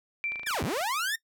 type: tone with exponential decay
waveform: sine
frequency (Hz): 2349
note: D7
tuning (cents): 0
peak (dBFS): -27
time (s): 0.24-0.89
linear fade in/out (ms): 0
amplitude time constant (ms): 140
type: click train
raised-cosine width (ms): 0.3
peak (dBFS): -27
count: 14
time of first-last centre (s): 0.32-0.811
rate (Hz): 26.5
type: linear two-way sweep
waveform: sawtooth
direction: down then up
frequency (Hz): 1864.7 to 61.74 to 1864.7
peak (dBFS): -24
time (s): 0.46-1.16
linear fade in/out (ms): 10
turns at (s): 0.63
effects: noise-tail reverb RT60 0.1 s tail -20 dB re dry